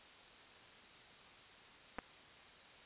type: clicks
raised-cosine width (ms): 0.5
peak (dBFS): -27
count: 2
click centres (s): 1.985 / 1.989
effects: white hiss -58 dBFS RMS until 2.85 s + resampled to 8000 Hz